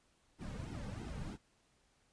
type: noise with flanger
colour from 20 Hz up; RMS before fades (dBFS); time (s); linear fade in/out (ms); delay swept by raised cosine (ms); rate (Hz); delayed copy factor
brown; -44; 0.38-1.38; 50; 1.7 to 3; 3.1; -0.8
effects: pink hiss -73 dBFS RMS until 2.12 s + resampled to 22050 Hz